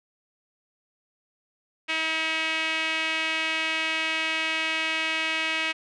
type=tone with band-pass filter; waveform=sawtooth; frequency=320 Hz; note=D#4; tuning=49 cents sharp; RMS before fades=-27 dBFS; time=1.88-5.73 s; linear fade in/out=20 ms; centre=2500 Hz; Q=3.2; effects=resampled to 24000 Hz